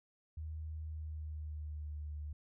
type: tone with pitch glide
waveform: sine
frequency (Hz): 78.3 to 74.81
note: D#2 to D2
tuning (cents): +11 to +33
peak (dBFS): -40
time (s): 0.37-2.33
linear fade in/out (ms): 5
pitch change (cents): -78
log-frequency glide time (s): 0.85-1.97
effects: none